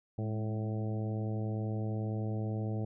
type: harmonic tone with a mistuned harmonic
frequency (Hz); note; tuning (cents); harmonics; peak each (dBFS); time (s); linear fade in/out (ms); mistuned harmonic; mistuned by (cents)
109.3; A2; -11; 1 / 2 / 3 / 4 / 5 / 6 / 7; -33 / -39 / -43 / -45 / -47 / -49 / -50; 0.18-2.85; 5; 2; -58
effects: none